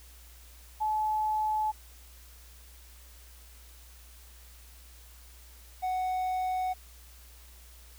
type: tone pair in turn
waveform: sine / triangle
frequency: 860 / 741.4 Hz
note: A5 / F#5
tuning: -40 / +3 cents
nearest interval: minor third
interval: 257 cents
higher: first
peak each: -26 dBFS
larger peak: neither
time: 0.8-1.72 / 5.82-6.74 s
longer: neither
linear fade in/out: 20 ms
effects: added 60 Hz sine -51 dBFS peak until 7.98 s + white hiss -56 dBFS RMS until 7.98 s